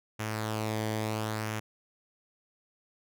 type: tone with flanger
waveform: sawtooth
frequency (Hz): 108.7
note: A2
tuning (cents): -21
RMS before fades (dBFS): -33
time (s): 0.19-1.6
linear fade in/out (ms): 10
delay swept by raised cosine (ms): 0.23 to 0.76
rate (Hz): 0.73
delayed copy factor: -0.5
effects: none